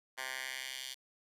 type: tone with high-pass filter sweep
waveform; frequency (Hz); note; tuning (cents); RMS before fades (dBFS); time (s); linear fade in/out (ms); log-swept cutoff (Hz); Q
10% pulse; 130.81; C3; 0; -42; 0.17-0.95; 20; 1300 to 3500; 1.6
effects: resampled to 32000 Hz + 11-bit